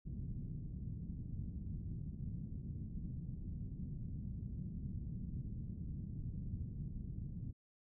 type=low-pass noise; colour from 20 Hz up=white; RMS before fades=-44 dBFS; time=0.05-7.53 s; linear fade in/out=20 ms; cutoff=180 Hz; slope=24 dB/octave; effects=none